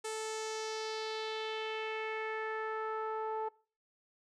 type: tone with low-pass filter sweep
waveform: sawtooth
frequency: 438.3 Hz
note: A4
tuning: 7 cents flat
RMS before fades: -38 dBFS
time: 0.04-3.49 s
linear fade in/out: 10 ms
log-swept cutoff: 8600 to 950 Hz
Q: 2.6
effects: noise-tail reverb RT60 0.4 s tail -22 dB re dry